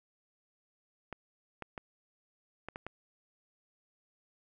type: clicks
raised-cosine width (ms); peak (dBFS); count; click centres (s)
0.5; -25; 6; 1.127 / 1.623 / 1.778 / 2.686 / 2.759 / 2.866
effects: none